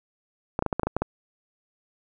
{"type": "clicks", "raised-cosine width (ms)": 1, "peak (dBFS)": -10, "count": 9, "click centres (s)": [0.591, 0.624, 0.663, 0.728, 0.796, 0.833, 0.87, 0.966, 1.02], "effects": []}